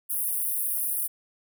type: high-pass noise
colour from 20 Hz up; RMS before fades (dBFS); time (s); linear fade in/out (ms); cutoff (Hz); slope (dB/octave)
pink; -28; 0.09-1.08; 20; 9400; 96
effects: none